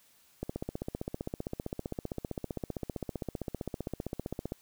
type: click train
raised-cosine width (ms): 2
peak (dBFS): -21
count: 64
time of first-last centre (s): 0.43-4.521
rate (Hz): 15.4
effects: white hiss -64 dBFS RMS until 4.61 s